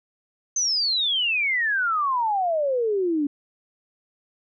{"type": "exponential sweep", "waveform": "sine", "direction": "down", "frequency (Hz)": [6290, 279.9], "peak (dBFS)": -20, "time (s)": [0.56, 3.27], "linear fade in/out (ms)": 5, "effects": []}